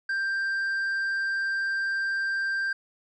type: tone with tanh clipping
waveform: sine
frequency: 1579 Hz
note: G6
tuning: 12 cents sharp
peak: -26 dBFS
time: 0.09-2.73 s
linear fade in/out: 5 ms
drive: 4 dB
effects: none